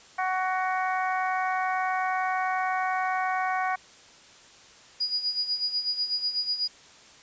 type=harmonic tone; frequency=372.6 Hz; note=F#4; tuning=12 cents sharp; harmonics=2 / 3 / 4 / 5 / 6; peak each=-27 / -31 / -33 / -35 / -37 dBFS; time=0.18-3.76 s; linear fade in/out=10 ms
type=tone with tremolo; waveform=sine; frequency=4900 Hz; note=D#8; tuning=27 cents flat; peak=-23 dBFS; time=5-6.68 s; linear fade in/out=10 ms; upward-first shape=sine; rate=8.1 Hz; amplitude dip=70%
effects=white hiss -52 dBFS RMS until 7.22 s + resampled to 16000 Hz